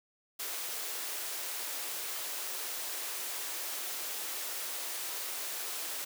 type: high-pass noise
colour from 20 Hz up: white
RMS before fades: -38 dBFS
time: 0.39-6.05 s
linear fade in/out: 10 ms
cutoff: 330 Hz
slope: 24 dB/octave
effects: none